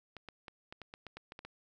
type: clicks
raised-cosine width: 0.3 ms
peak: -30 dBFS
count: 11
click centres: 0.167 / 0.287 / 0.482 / 0.725 / 0.817 / 0.939 / 1.067 / 1.17 / 1.321 / 1.391 / 1.45 s
effects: none